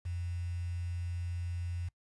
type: tone with quantisation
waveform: sine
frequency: 87.31 Hz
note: F2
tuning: in tune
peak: -34 dBFS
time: 0.05-1.89 s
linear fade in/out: 10 ms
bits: 9
effects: noise-tail reverb RT60 0.1 s tail -23 dB re dry + resampled to 24000 Hz